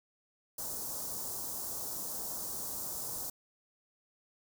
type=band-stop noise; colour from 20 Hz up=white; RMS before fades=-39 dBFS; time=0.58-3.3 s; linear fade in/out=5 ms; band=1100 to 5400 Hz; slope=24 dB/octave; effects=none